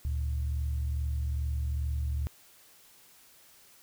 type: tone pair together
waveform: sine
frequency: 72.4 / 114.79 Hz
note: D2 / A#2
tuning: -24 / -26 cents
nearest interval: minor sixth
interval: 798 cents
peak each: -28 / -37 dBFS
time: 0.05-2.27 s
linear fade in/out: 0 ms
effects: tanh soft clip ceiling -21 dBFS + white hiss -58 dBFS RMS until 3.82 s